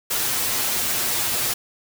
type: noise with comb filter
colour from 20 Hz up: white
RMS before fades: -23 dBFS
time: 0.1-1.54 s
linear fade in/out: 10 ms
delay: 8.4 ms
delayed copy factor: +0.85
effects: none